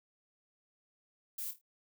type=noise with echo; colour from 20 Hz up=violet; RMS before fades=-40 dBFS; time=1.38-1.51 s; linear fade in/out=5 ms; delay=26 ms; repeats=4; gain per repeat=-9 dB; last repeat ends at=1.614 s; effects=noise-tail reverb RT60 0.1 s tail -26 dB re dry